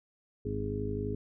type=harmonic tone; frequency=51.8 Hz; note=G#1; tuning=4 cents flat; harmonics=1 / 2 / 3 / 4 / 5 / 6 / 8; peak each=-40 / -36 / -45 / -42 / -39 / -43 / -36 dBFS; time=0.45-1.15 s; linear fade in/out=5 ms; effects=none